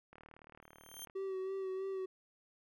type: click train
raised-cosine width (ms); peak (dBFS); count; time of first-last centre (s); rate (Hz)
0.5; -40; 38; 0.13-1.099; 38.2
type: tone with exponential growth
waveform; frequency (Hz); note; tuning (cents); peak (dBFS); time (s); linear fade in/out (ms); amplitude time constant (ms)
10% pulse; 3166; G7; +17; -34; 0.62-1.05; 2; 93
type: tone with vibrato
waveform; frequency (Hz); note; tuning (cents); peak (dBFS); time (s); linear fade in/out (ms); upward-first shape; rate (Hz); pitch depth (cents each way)
triangle; 381.9; G4; -45; -35; 1.15-2.06; 10; sine; 3.1; 28
effects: none